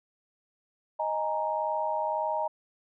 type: chord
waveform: sine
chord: D# suspended fourth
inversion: none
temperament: equal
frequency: 622.3 / 830.6 / 932.3 Hz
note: D#5 / G#5 / A#5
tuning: 0 / 0 / 0 cents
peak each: -31 / -33 / -30 dBFS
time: 0.99-2.48 s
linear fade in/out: 10 ms
effects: none